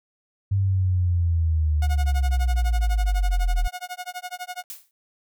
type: linear sweep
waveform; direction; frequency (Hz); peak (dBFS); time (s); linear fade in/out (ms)
sine; down; 99.4 to 38.33; -18; 0.51-3.68; 10
type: tone with tremolo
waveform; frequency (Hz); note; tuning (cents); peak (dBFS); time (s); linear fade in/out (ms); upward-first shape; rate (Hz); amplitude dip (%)
sawtooth; 724; F#5; -38; -25; 1.82-4.64; 2; sine; 12; 100
type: noise with exponential decay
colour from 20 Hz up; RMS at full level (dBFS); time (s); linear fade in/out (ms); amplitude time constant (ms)
blue; -32; 4.7-4.91; 1; 44
effects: none